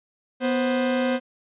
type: tone pair together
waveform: 45% pulse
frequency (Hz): 246.9 / 525.3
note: B3 / C5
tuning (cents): 0 / +7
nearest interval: octave + minor second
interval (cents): 1307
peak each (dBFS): -23 / -24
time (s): 0.4-1.2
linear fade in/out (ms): 50
effects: resampled to 8000 Hz